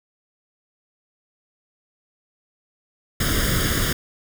pink noise with comb filter, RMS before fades -21 dBFS, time 3.2-3.93 s, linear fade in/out 5 ms, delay 0.59 ms, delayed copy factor +0.85, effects none

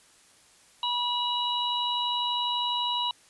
harmonic tone, 972 Hz, B5, 28 cents flat, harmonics 1 / 3 / 4, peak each -29 / -31 / -30 dBFS, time 0.83-3.11 s, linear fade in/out 2 ms, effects white hiss -58 dBFS RMS until 3.29 s + resampled to 24000 Hz

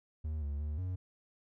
triangle tone with pitch steps, 77.4 / 71.8 / 75 / 91.9 Hz, D#2 / D2 / D2 / F#2, -9 / -39 / +37 / -11 cents, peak -32 dBFS, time 0.24-0.96 s, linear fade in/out 10 ms, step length 180 ms, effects none

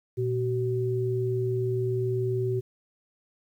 sine tone pair together, 119.2 / 378.4 Hz, A#2 / F#4, +39 / +39 cents, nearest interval octave + minor sixth, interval 2000 cents, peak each -27 dBFS, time 0.17-2.61 s, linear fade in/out 20 ms, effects 10-bit

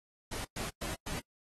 pink noise bursts, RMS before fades -39 dBFS, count 4, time 0.31-1.2 s, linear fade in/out 10 ms, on 140 ms, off 110 ms, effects noise-tail reverb RT60 0.1 s tail -26 dB re dry + AAC 32 kbps

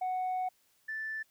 sine tone pair in turn, 740 / 1760 Hz, F#5 / A6, 0 / 0 cents, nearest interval octave + minor third, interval 1500 cents, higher second, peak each -28 / -34 dBFS, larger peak first, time 0.01-0.49 / 0.88-1.23 s, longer first, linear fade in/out 10 ms, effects tanh soft clip ceiling -29 dBFS + white hiss -70 dBFS RMS until 1.3 s

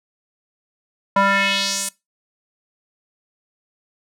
square tone with band-pass filter sweep, 197.1 Hz, G3, 10 cents sharp, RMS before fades -19 dBFS, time 1.16-1.89 s, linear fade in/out 5 ms, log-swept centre 1000 to 9400 Hz, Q 2.2, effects noise-tail reverb RT60 0.2 s tail -20 dB re dry

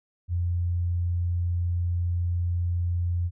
sine tone, 87.3 Hz, F2, in tune, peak -23 dBFS, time 0.28-3.31 s, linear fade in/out 50 ms, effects none

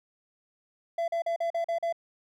triangle tone bursts, 674 Hz, E5, 38 cents sharp, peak -24 dBFS, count 7, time 0.98-1.926 s, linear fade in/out 5 ms, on 100 ms, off 41 ms, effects none

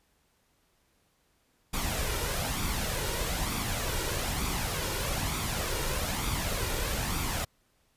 pink noise with flanger, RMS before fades -31 dBFS, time 1.73-7.45 s, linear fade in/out 10 ms, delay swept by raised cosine 0.85 to 2.15 ms, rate 1.1 Hz, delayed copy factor +0.5, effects pink hiss -70 dBFS RMS until 7.96 s + resampled to 32000 Hz

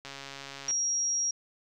click train, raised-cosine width 0.2 ms, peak -24 dBFS, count 92, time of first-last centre 0.05-0.709 s, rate 138 Hz
sine tone, 5650 Hz, F8, 19 cents sharp, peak -26 dBFS, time 0.68-1.31 s, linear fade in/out 5 ms
effects none

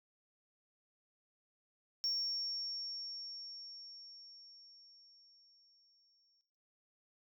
sine tone with exponential decay, 5500 Hz, F8, 27 cents flat, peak -31 dBFS, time 2.04-6.41 s, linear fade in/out 0 ms, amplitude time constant 950 ms, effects noise-tail reverb RT60 0.6 s tail -18 dB re dry + tanh soft clip ceiling -29 dBFS

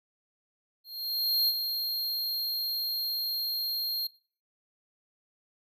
square tone with ADSR envelope, 4219 Hz, C8, 14 cents sharp, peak -22 dBFS, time 0.84-4.07 s, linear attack 640 ms, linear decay 45 ms, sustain -7 dB, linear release 4 ms, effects noise-tail reverb RT60 0.4 s tail -18 dB re dry

